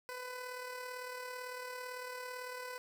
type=tone with amplitude modulation; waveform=15% pulse; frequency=501 Hz; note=B4; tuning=25 cents sharp; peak=-34 dBFS; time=0.09-2.78 s; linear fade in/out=0 ms; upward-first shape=sine; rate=37.9 Hz; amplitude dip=40%; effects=none

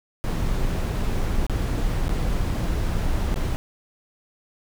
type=noise with dropouts; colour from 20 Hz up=brown; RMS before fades=-23 dBFS; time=0.24-3.56 s; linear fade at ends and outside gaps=0 ms; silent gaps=1.466-1.497 / 2.081-2.093 / 3.342-3.359 s; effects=none

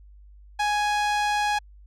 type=tone with low-pass filter; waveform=sawtooth; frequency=832 Hz; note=G#5; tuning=3 cents sharp; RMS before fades=-24 dBFS; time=0.59-1.59 s; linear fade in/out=10 ms; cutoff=7100 Hz; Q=0.51; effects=added 50 Hz sine -46 dBFS peak until 1.86 s

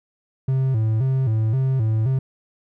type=tone with vibrato; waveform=triangle; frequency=120.7 Hz; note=B2; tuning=39 cents flat; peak=-15 dBFS; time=0.48-2.19 s; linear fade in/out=5 ms; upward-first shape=square; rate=1.9 Hz; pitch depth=160 cents each way; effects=none

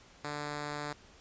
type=tone; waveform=5% pulse; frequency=147.3 Hz; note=D3; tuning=6 cents sharp; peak=-25 dBFS; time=0.24-0.93 s; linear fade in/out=5 ms; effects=pink hiss -58 dBFS RMS until 1.2 s + resampled to 16000 Hz

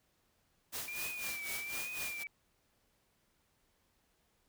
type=noise with tremolo; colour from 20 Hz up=white; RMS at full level=-40 dBFS; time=0.72-2.24 s; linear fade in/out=20 ms; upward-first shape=sine; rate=4 Hz; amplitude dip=75%
type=tone with vibrato; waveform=sine; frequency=2373 Hz; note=D7; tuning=17 cents sharp; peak=-40 dBFS; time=0.88-2.27 s; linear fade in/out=0 ms; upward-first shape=triangle; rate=1.2 Hz; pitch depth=93 cents each way
effects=pink hiss -75 dBFS RMS until 4.48 s

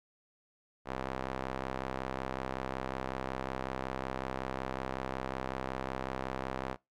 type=tone with band-pass filter; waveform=sawtooth; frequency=65.41 Hz; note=C2; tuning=in tune; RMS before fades=-38 dBFS; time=0.85-6.77 s; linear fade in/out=50 ms; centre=890 Hz; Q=0.78; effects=noise-tail reverb RT60 0.2 s tail -22 dB re dry

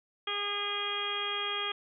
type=harmonic tone; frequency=408.3 Hz; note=G#4; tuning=29 cents flat; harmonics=1 / 2 / 3 / 4 / 5 / 6 / 7 / 8; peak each=-41 / -44 / -37 / -43 / -42 / -40 / -45 / -34 dBFS; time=0.27-1.72 s; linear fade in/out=5 ms; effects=none

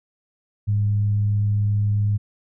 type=tone with frequency modulation; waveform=sine; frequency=103.83 Hz; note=G#2; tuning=in tune; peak=-17 dBFS; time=0.67-2.18 s; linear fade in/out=20 ms; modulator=92.4 Hz; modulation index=0.21; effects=none

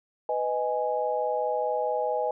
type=chord; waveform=sine; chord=G# minor; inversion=first; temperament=just; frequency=498.4 / 623 / 830.6 Hz; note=B4 / D#5 / G#5; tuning=+16 / +2 / 0 cents; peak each=-29 dBFS; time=0.29-2.31 s; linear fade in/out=2 ms; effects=none

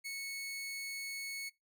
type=tone; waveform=sawtooth; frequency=2205 Hz; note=C#7; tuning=10 cents flat; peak=-36 dBFS; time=0.04-1.5 s; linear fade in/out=20 ms; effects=noise-tail reverb RT60 0.2 s tail -22 dB re dry

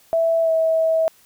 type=tone with pitch glide; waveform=sine; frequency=659.3 to 646.9 Hz; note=E5 to E5; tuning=0 to -33 cents; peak=-15 dBFS; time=0.13-1.08 s; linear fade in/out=0 ms; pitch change=-33 cents; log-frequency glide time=0.42-0.51 s; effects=white hiss -54 dBFS RMS until 1.25 s

